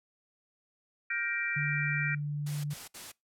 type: chord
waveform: sine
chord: G minor seventh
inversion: third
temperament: just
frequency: 1411.2 / 1568 / 1881.6 / 2352 Hz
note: F6 / G6 / Bb6 / D7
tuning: +18 / 0 / +16 / +2 cents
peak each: -38 / -37 / -35 / -34 dBFS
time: 1.1-2.15 s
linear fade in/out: 5 ms
type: tone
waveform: sine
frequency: 146.83 Hz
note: D3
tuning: in tune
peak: -31 dBFS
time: 1.56-2.74 s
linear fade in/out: 10 ms
type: noise bursts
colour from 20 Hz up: white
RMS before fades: -44 dBFS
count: 3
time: 2.46-3.12 s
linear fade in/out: 10 ms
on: 180 ms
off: 60 ms
effects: noise-tail reverb RT60 0.2 s tail -24 dB re dry + low-pass 12000 Hz 12 dB/octave